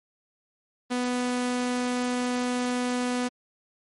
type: tone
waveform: sawtooth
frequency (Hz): 247.6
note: B3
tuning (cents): +5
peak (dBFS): -21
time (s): 0.9-3.29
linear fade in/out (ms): 20
effects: MP3 48 kbps